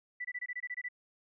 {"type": "tone bursts", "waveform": "sine", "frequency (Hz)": 1975.5, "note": "B6", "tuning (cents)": 0, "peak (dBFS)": -35, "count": 10, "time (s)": [0.2, 0.887], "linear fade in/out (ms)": 10, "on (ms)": 48, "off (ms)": 23, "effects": []}